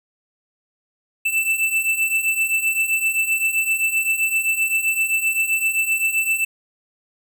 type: beating tone pair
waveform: square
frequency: 2649 / 2656.7 Hz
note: E7 / E7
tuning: +8 / +13 cents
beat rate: 7.7 Hz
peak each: -24 / -20 dBFS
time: 1.25-6.45 s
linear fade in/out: 10 ms
effects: none